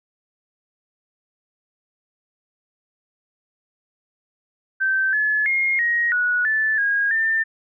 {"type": "tone with pitch steps", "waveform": "sine", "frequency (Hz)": [1552, 1714, 2139, 1884, 1464, 1751, 1636, 1793], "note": ["G6", "A6", "C7", "A#6", "F#6", "A6", "G#6", "A6"], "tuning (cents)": [-18, -46, 38, 18, -19, -9, -26, 32], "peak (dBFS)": -17, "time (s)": [4.8, 7.44], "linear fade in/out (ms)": 20, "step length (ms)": 330, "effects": []}